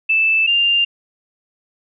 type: tone pair in turn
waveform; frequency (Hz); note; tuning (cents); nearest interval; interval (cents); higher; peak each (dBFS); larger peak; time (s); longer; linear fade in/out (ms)
sine; 2637 / 2795; E7 / F7; 0 / +1; minor second; 101; second; -12; neither; 0.09-0.47 / 0.47-0.85; neither; 10
effects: none